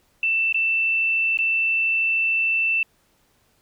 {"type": "tone with dropouts", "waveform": "sine", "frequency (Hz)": 2667, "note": "E7", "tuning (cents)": 20, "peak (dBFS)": -18, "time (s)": [0.23, 2.83], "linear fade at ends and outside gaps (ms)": 2, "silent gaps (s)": [[0.526, 0.544], [1.373, 1.388]], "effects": ["pink hiss -63 dBFS RMS until 3.61 s"]}